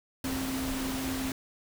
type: tone in noise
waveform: sine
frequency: 263.8 Hz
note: C4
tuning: 14 cents sharp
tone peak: -32 dBFS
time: 0.24-1.32 s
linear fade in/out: 2 ms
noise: pink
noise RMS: -36 dBFS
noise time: 0.24-1.32 s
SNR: +1 dB
effects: none